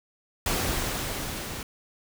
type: noise with level ramp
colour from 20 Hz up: pink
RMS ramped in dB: -26 to -36 dBFS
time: 0.46-1.63 s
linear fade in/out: 2 ms
effects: none